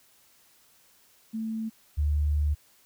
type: tone pair in turn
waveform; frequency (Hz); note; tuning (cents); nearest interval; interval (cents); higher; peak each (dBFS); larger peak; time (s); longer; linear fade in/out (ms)
sine; 221.9 / 74.05; A3 / D2; +15 / +15; octave + perfect fifth; 1900; first; -29 / -22; second; 1.33-1.7 / 1.97-2.55; second; 20
effects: white hiss -61 dBFS RMS until 2.85 s